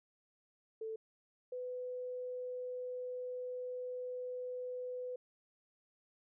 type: tone pair in turn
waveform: sine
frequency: 442.8 / 500.3 Hz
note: A4 / B4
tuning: +11 / +22 cents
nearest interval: major second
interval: 211 cents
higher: second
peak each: -39 / -39 dBFS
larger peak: neither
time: 0.81-0.96 / 1.52-5.16 s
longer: second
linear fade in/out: 5 ms
effects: none